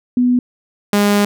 sine / sawtooth tone pair in turn, 247.2 / 204.5 Hz, B3 / G#3, +2 / -26 cents, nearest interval minor third, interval 328 cents, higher first, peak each -10 / -7 dBFS, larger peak second, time 0.17-0.39 / 0.93-1.25 s, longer second, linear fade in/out 2 ms, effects none

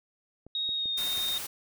clicks, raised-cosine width 2 ms, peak -34 dBFS, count 4, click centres 0.466 / 0.691 / 0.857 / 1.178 s
sine tone with pitch glide, 3759 to 3692 Hz, A#7 to A#7, +14 to -17 cents, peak -28 dBFS, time 0.55-1.38 s, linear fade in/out 2 ms, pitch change -31 cents, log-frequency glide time 0.73-0.91 s
white noise, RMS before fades -37 dBFS, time 0.97-1.47 s, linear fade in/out 10 ms
effects none

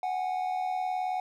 triangle tone pair together, 740 / 819 Hz, F#5 / G#5, 0 / -24 cents, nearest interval major second, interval 176 cents, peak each -27 / -34 dBFS, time 0.03-1.2 s, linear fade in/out 2 ms, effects none

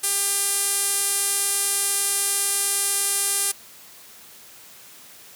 sawtooth tone with band-pass filter, 399 Hz, G4, 31 cents sharp, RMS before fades -23 dBFS, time 0.03-3.52 s, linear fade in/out 10 ms, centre 10000 Hz, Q 2.6, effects white hiss -46 dBFS RMS until 5.35 s + high-pass 80 Hz 12 dB/octave

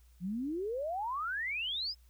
sine exponential sweep, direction up, 168.5 to 5250 Hz, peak -33 dBFS, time 0.2-1.95 s, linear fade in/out 50 ms, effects added 60 Hz sine -58 dBFS peak until 2.09 s + white hiss -71 dBFS RMS until 2.09 s

